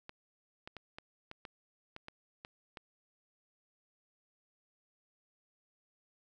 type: clicks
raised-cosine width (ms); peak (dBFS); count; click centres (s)
0.3; -29; 10; 0.094 / 0.675 / 0.767 / 0.985 / 1.314 / 1.452 / 1.964 / 2.084 / 2.449 / 2.772
effects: none